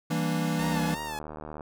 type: chord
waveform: square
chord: E half-diminished seventh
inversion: none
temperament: equal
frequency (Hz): 164.81 / 196 / 233.1 / 293.7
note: E3 / G3 / Bb3 / D4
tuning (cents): 0 / 0 / 0 / 0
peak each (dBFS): -29 / -35 / -33 / -34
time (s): 0.1-0.95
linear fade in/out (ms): 10
type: tone with vibrato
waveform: sawtooth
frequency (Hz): 890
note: A5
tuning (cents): +20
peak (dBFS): -30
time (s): 0.59-1.19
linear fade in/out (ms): 2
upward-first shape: sine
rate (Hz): 2.9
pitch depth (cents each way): 89
type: click train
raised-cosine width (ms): 1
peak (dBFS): -25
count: 78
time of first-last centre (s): 0.6-1.608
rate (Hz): 76.4
effects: none